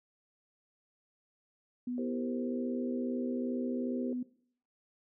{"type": "tone with pitch glide", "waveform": "sine", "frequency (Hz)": [246.9, 249.2], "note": ["B3", "B3"], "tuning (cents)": [0, 16], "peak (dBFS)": -33, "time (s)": [1.87, 4.23], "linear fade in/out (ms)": 5, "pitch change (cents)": 16, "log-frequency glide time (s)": [2.13, 2.95]}
{"type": "chord", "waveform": "sine", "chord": "C dominant seventh", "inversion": "first", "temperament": "equal", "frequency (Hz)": [329.6, 392, 466.2, 523.3], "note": ["E4", "G4", "Bb4", "C5"], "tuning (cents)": [0, 0, 0, 0], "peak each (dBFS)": [-44, -40, -44, -42], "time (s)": [1.98, 4.13], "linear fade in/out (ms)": 2}
{"effects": ["noise-tail reverb RT60 0.6 s tail -20 dB re dry"]}